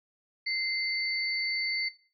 sine tone pair together, 2081 / 4518 Hz, C7 / C#8, -10 / +32 cents, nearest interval octave + minor second, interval 1342 cents, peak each -31 / -32 dBFS, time 0.46-1.89 s, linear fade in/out 10 ms, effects noise-tail reverb RT60 0.4 s tail -18 dB re dry

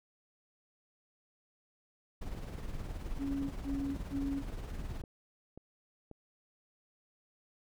brown noise with tremolo, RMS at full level -38 dBFS, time 2.21-5.02 s, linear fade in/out 10 ms, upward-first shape triangle, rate 19 Hz, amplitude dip 55%
click train, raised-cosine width 2 ms, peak -35 dBFS, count 8, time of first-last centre 2.35-6.113 s, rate 1.86 Hz
sine tone bursts, 277.2 Hz, C#4, in tune, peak -33 dBFS, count 3, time 3.18-4.43 s, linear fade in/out 50 ms, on 330 ms, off 130 ms
effects none

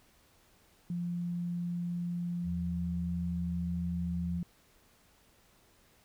sine tone, 174 Hz, F3, 6 cents flat, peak -32 dBFS, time 0.9-4.43 s, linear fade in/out 2 ms
sine tone with vibrato, 80.7 Hz, E2, 36 cents flat, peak -37 dBFS, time 2.43-4.42 s, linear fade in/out 50 ms, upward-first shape sine, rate 1.6 Hz, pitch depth 13 cents each way
effects pink hiss -65 dBFS RMS until 6.04 s

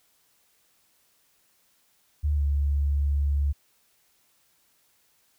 sine tone with pitch glide, 74 to 71.27 Hz, D2 to C#2, +14 to +49 cents, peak -21 dBFS, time 2.23-3.53 s, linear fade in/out 20 ms, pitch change -65 cents, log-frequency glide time 2.34-2.43 s, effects white hiss -66 dBFS RMS until 5.38 s

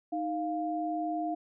sine tone pair together, 311.8 / 700 Hz, D#4 / F5, +4 / +4 cents, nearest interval octave + major second, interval 1400 cents, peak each -33 / -32 dBFS, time 0.12-1.35 s, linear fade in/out 10 ms, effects none

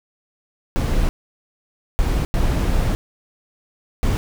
brown noise bursts at uneven times, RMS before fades -18 dBFS, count 4, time 0.76-1.09 / 1.99-2.25 / 2.34-2.95 / 4.03-4.17 s, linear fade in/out 0 ms, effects none

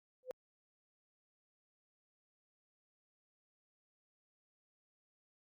sine tone with exponential growth, 509 Hz, C5, 48 cents flat, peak -34 dBFS, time 0.23-0.31 s, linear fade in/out 0 ms, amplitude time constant 17 ms, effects Opus 48 kbps

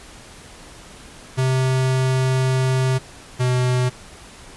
square tone pair in turn, 130.4 / 125.8 Hz, C3 / B2, -5 / +32 cents, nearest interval minor second, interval 63 cents, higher first, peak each -17 dBFS, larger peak neither, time 1.37-2.99 / 3.39-3.9 s, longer first, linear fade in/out 20 ms, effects pink hiss -42 dBFS RMS until 4.56 s + resampled to 24000 Hz

